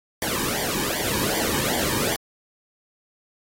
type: noise with flanger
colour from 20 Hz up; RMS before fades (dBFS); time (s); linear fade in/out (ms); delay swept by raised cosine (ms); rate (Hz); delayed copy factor
pink; -25; 0.22-2.16; 0; 0.75 to 1.5; 2.6; -0.85
effects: AAC 48 kbps